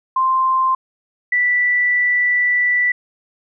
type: tone pair in turn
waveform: sine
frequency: 1046.5 / 1968.7 Hz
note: C6 / B6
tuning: 0 / -6 cents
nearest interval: major seventh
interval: 1094 cents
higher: second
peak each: -13 dBFS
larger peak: neither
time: 0.16-0.75 / 1.32-2.92 s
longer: second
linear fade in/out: 5 ms
effects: none